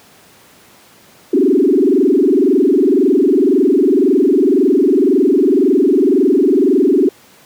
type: tone with frequency modulation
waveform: sine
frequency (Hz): 330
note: E4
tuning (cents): +2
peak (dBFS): -8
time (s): 1.33-7.09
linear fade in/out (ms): 5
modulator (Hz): 21.9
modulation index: 3.4
effects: pink hiss -45 dBFS RMS until 7.45 s + high-pass 150 Hz 12 dB/octave